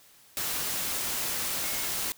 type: tone in noise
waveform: sine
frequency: 2163 Hz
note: C#7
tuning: 43 cents flat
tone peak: -42 dBFS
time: 1.64-1.88 s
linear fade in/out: 0 ms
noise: white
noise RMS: -31 dBFS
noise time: 0.37-2.12 s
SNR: -14 dB
effects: white hiss -57 dBFS RMS until 2.17 s